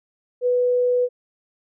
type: tone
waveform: sine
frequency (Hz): 493.9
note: B4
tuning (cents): 0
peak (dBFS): -16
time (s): 0.41-1.09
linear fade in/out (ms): 50
effects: none